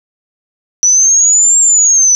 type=exponential two-way sweep; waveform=sine; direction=up then down; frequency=5890 to 7480 to 5940 Hz; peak=-5 dBFS; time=0.83-2.15 s; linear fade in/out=0 ms; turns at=1.59 s; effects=none